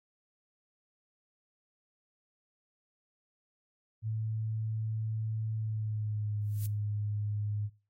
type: tone with pitch glide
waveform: sine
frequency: 110 to 104.31 Hz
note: A2 to G#2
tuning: 0 to +8 cents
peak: -31 dBFS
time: 4.02-7.7 s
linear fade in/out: 50 ms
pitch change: -92 cents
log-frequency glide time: 5.56-6.41 s
type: noise with exponential growth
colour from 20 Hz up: violet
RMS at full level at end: -39 dBFS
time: 6.41-6.66 s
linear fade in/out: 2 ms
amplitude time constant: 54 ms
effects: noise-tail reverb RT60 0.3 s tail -19 dB re dry + AAC 48 kbps